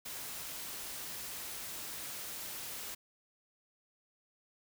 white noise, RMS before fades -43 dBFS, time 0.05-2.95 s, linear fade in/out 10 ms, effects none

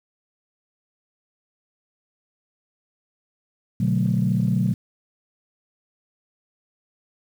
sine chord, B minor seventh, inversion none, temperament equal, 123.47 / 146.83 / 185 / 220 Hz, B2 / D3 / F#3 / A3, 0 / 0 / 0 / 0 cents, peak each -22 / -25 / -21 / -26 dBFS, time 3.8-4.74 s, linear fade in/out 5 ms, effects tanh soft clip ceiling -10 dBFS + 8-bit

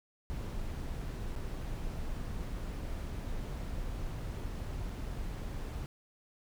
brown noise with dropouts, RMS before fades -38 dBFS, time 0.3-5.86 s, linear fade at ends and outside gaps 0 ms, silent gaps 1.354-1.362 / 4.894-4.898 s, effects none

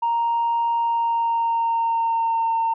sine tone with pitch glide, 932.3 to 910.5 Hz, A#5 to A#5, 0 to -41 cents, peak -17 dBFS, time 0.02-2.74 s, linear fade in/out 10 ms, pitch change -41 cents, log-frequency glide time 0.73-2.54 s, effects tanh soft clip ceiling -15 dBFS

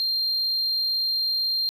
triangle tone, 4186 Hz, C8, in tune, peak -20 dBFS, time 0-1.69 s, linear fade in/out 0 ms, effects tanh soft clip ceiling -16 dBFS + 10-bit

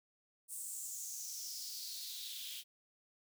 white noise with high-pass filter sweep, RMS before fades -45 dBFS, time 0.48-2.64 s, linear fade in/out 50 ms, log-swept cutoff 8800 to 3100 Hz, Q 4.3, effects none

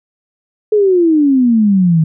sine exponential sweep, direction down, 433.8 to 154.9 Hz, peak -7 dBFS, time 0.72-2.04 s, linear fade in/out 5 ms, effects none

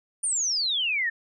sine exponential sweep, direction down, 9480 to 1760 Hz, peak -23 dBFS, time 0.23-1.1 s, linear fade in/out 10 ms, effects none

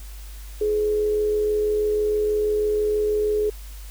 sine tone with amplitude modulation, 422.6 Hz, G#4, 30 cents sharp, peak -17 dBFS, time 0.61-3.5 s, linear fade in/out 5 ms, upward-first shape sine, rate 86.2 Hz, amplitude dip 35%, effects added 50 Hz sine -35 dBFS peak until 3.9 s + white hiss -47 dBFS RMS until 3.9 s

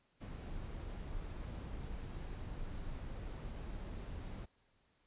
brown noise, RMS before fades -44 dBFS, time 0.2-4.46 s, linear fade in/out 20 ms, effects pink hiss -75 dBFS RMS until 5.06 s + resampled to 8000 Hz

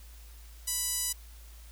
5% pulse tone with band-pass filter, 987.8 Hz, B5, in tune, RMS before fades -32 dBFS, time 0.67-1.13 s, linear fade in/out 10 ms, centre 10000 Hz, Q 0.83, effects added 56 Hz sine -47 dBFS peak until 1.71 s + white hiss -57 dBFS RMS until 1.71 s

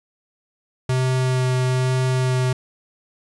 square tone with vibrato, 128.5 Hz, C3, 31 cents flat, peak -18 dBFS, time 0.89-2.53 s, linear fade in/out 5 ms, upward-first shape sine, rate 1.1 Hz, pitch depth 9 cents each way, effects resampled to 24000 Hz + 9-bit

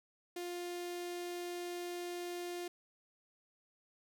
sawtooth tone with notch filter, 351.7 Hz, F4, 12 cents sharp, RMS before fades -42 dBFS, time 0.36-2.68 s, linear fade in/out 5 ms, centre 1200 Hz, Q 1.4, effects none

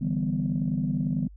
sine chord, E minor seventh, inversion third, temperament equal, 146.83 / 164.81 / 196 / 246.9 Hz, D3 / E3 / G3 / B3, 0 / 0 / 0 / 0 cents, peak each -29 dBFS, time 0.01-1.28 s, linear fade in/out 10 ms, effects tanh soft clip ceiling -16 dBFS + added 50 Hz sine -44 dBFS peak until 1.36 s

